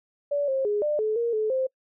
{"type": "tone with pitch steps", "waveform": "sine", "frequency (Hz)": [575, 534, 415, 597, 431.9, 468.8, 432.3, 523], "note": ["D5", "C5", "G#4", "D5", "A4", "A#4", "A4", "C5"], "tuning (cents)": [-37, 35, -1, 28, -32, 10, -31, -1], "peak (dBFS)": -22, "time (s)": [0.31, 1.67], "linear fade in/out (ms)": 10, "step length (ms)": 170, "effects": ["noise-tail reverb RT60 0.1 s tail -26 dB re dry"]}